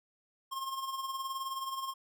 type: tone with tremolo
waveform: square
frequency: 1070 Hz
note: C6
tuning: 38 cents sharp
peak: -34 dBFS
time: 0.51-1.94 s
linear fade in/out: 20 ms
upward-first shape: sine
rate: 19 Hz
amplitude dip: 55%
effects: none